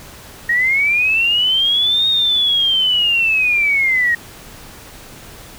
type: linear two-way sweep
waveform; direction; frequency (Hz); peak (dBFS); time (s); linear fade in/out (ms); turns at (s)
sine; up then down; 1864.7 to 3729 to 1864.7; -12; 0.49-4.15; 5; 2.08
effects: pink hiss -38 dBFS RMS until 5.58 s